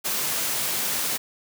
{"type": "high-pass noise", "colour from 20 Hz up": "white", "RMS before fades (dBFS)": -26, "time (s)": [0.04, 1.18], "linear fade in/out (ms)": 20, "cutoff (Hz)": 110, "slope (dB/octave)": 48, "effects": []}